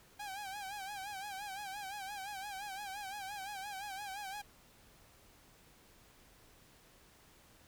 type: tone with vibrato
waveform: sawtooth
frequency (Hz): 797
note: G5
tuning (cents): +28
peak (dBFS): -38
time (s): 0.19-4.42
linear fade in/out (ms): 10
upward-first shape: sine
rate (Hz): 5.8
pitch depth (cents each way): 89
effects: pink hiss -63 dBFS RMS until 7.67 s